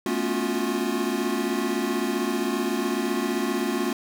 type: tone cluster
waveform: square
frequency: 217.4 / 244.9 / 279.6 / 347.7 / 363.4 Hz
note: A3 / B3 / C#4 / F4 / F#4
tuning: -21 / -14 / +15 / -8 / -31 cents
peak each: -31 dBFS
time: 0.06-3.93 s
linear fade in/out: 2 ms
effects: none